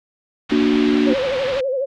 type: low-pass noise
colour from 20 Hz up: white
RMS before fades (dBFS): -29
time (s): 0.49-1.61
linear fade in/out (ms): 10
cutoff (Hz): 3500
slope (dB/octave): 24
type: chord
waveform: sine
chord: Bb augmented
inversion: none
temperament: equal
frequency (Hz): 233.1 / 293.7 / 370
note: Bb3 / D4 / F#4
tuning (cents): 0 / 0 / 0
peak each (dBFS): -18 / -16 / -20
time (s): 0.51-1.14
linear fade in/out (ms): 10
type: tone with vibrato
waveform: sine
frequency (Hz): 530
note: C5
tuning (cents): +22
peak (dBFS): -18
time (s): 1.06-1.86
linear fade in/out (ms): 20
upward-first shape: sine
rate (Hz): 12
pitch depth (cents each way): 96
effects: none